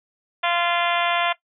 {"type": "harmonic tone", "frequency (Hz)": 345.6, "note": "F4", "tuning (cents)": -18, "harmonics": [2, 3, 4, 5, 6, 7, 8, 9, 10], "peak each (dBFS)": [-24, -26, -27, -28, -29, -29, -30, -31, -31], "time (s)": [0.43, 1.33], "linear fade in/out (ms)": 10, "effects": ["noise-tail reverb RT60 0.1 s tail -17 dB re dry"]}